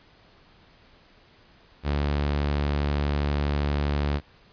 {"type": "tone", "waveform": "sawtooth", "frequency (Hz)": 72.4, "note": "D2", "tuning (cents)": -24, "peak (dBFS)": -19, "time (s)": [1.83, 4.21], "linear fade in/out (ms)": 50, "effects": ["pink hiss -56 dBFS RMS until 4.52 s", "resampled to 11025 Hz"]}